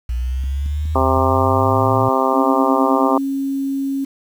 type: exponential sweep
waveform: sine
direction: up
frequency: 59 to 115.9 Hz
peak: -18 dBFS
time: 0.09-2.09 s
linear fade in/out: 5 ms
type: clicks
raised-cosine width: 5 ms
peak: -23 dBFS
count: 6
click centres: 0.439 / 0.661 / 0.855 / 0.977 / 1.015 / 1.174 s
type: harmonic tone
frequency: 132.1 Hz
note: C3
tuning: 17 cents sharp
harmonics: 2 / 3 / 4 / 5 / 6 / 7 / 8 / 9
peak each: -22 / -22 / -22 / -22 / -22 / -22 / -22 / -22 dBFS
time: 0.95-3.18 s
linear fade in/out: 5 ms
type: tone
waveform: sine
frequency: 273.5 Hz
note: C#4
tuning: 23 cents flat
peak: -18 dBFS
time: 2.33-4.05 s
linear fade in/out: 10 ms
effects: 7-bit